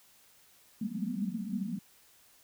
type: band-pass noise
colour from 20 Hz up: white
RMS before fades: -35 dBFS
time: 0.81-1.79 s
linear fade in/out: 5 ms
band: 180 to 240 Hz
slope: 96 dB/octave
effects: white hiss -62 dBFS RMS until 2.43 s